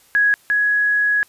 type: tone pair in turn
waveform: sine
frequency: 1664 / 1673.3 Hz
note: G#6 / G#6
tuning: +3 / +13 cents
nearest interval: unison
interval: 10 cents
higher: second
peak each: -12 / -14 dBFS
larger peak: first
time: 0.15-0.34 / 0.5-1.23 s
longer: second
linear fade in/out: 0 ms
effects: white hiss -53 dBFS RMS until 1.28 s + resampled to 32000 Hz